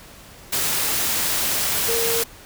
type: tone in noise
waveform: sine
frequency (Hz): 461.5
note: A#4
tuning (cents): -17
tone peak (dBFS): -23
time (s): 1.88-2.23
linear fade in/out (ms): 10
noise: white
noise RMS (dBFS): -22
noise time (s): 0.52-2.24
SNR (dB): -4
effects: pink hiss -44 dBFS RMS until 2.45 s